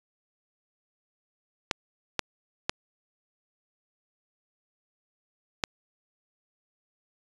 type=clicks; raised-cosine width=0.2 ms; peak=-7 dBFS; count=4; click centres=1.712 / 2.193 / 2.695 / 5.638 s; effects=resampled to 22050 Hz